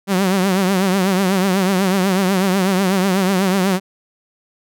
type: tone with vibrato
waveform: sawtooth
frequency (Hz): 190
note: F#3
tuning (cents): +46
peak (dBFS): -10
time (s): 0.07-3.8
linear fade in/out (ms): 50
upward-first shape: triangle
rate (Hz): 8.1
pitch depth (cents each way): 110
effects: none